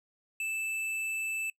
square tone, 2637 Hz, E7, in tune, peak -32 dBFS, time 0.4-1.5 s, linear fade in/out 2 ms, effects noise-tail reverb RT60 0.1 s tail -23 dB re dry + low-pass 12000 Hz 12 dB/octave

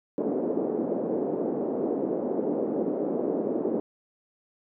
white band-pass noise, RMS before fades -28 dBFS, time 0.18-3.8 s, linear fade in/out 0 ms, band 230 to 490 Hz, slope 24 dB/octave, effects none

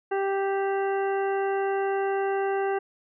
harmonic tone, 392 Hz, G4, in tune, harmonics 1 / 2 / 3 / 4 / 5 / 7, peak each -25 / -29 / -39 / -36 / -41 / -46 dBFS, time 0.11-2.79 s, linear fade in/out 10 ms, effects none

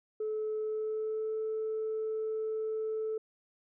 sine tone with pitch glide, 431.8 to 437.8 Hz, A4 to A4, -33 to -9 cents, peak -30 dBFS, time 0.2-3.18 s, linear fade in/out 5 ms, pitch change +24 cents, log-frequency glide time 0.6-1.35 s, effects tanh soft clip ceiling -28 dBFS

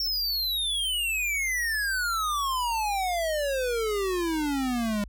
square exponential sweep, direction down, 5490 to 201.5 Hz, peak -26 dBFS, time 0-5.04 s, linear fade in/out 2 ms, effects added 50 Hz sine -41 dBFS peak until 5.08 s

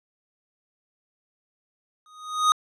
square tone with exponential growth, 1244.5 Hz, D#6, in tune, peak -14 dBFS, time 2.06-2.52 s, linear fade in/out 1 ms, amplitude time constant 100 ms, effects low-pass 8000 Hz 12 dB/octave

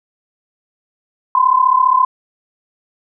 sine tone pair together, 1008 / 1042.9 Hz, B5 / C6, +35 / -6 cents, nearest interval minor second, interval 59 cents, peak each -12 dBFS, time 1.35-2.05 s, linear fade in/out 2 ms, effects none

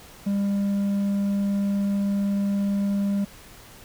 sine tone with hard clipping, 200 Hz, G3, 35 cents sharp, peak -22 dBFS, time 0.26-3.25 s, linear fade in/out 10 ms, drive 3 dB, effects pink hiss -47 dBFS RMS until 3.84 s

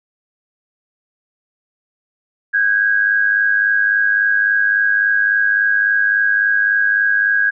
sine tone pair together, 1536 / 1639.6 Hz, G6 / G#6, -36 / -23 cents, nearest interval minor second, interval 113 cents, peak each -18 / -13 dBFS, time 2.53-7.51 s, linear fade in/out 20 ms, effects none

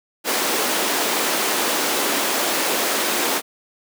pink high-pass noise, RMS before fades -21 dBFS, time 0.24-3.42 s, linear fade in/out 50 ms, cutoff 280 Hz, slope 24 dB/octave, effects none

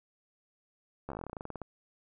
slowing click train, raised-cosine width 1 ms, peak -25 dBFS, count 18, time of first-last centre 1.09-1.617 s, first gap 13 ms, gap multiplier 1.1, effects none

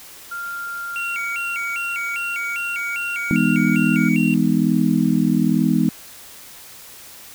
sine tone with pitch glide, 1393 to 1417.3 Hz, F6 to F6, -5 to +25 cents, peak -26 dBFS, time 0.31-4.09 s, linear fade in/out 10 ms, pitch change +30 cents, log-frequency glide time 1.76-3.67 s
triangle tone with vibrato, 2489 Hz, D#7, in tune, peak -23 dBFS, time 0.96-4.34 s, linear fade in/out 0 ms, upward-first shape square, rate 2.5 Hz, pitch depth 170 cents each way
sine chord, E major seventh, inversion none, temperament just, 164.81 / 206 / 247.2 / 309 Hz, E3 / G#3 / B3 / D#4, 0 / -14 / +2 / -12 cents, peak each -21 / -19 / -19 / -22 dBFS, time 3.31-5.89 s, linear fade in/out 0 ms
effects white hiss -41 dBFS RMS until 7.34 s

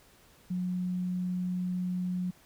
sine tone, 181 Hz, F#3, 38 cents flat, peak -29 dBFS, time 0.5-2.31 s, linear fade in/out 10 ms, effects pink hiss -60 dBFS RMS until 2.45 s

